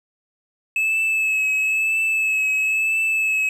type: tone with vibrato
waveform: triangle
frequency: 2599 Hz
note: E7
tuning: 25 cents flat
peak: -16 dBFS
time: 0.76-3.49 s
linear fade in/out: 2 ms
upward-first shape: triangle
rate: 1 Hz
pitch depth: 31 cents each way
effects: none